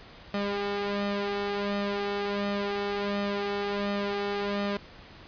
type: tone with flanger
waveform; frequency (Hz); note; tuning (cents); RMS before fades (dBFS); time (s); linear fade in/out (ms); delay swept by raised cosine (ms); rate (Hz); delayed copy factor
sawtooth; 202.2; G#3; -46; -30; 0.34-4.77; 2; 1.6 to 2.7; 1.4; +0.7
effects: pink hiss -49 dBFS RMS until 5.27 s + resampled to 11025 Hz